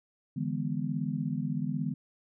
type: chord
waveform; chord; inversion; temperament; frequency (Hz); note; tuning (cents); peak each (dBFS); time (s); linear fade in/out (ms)
sine; E dominant seventh; third; just; 148.33 / 164.81 / 206 / 247.2; D3 / E3 / G#3 / B3; +18 / 0 / -14 / +2; -34 / -35 / -35 / -35; 0.36-1.94; 10
effects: none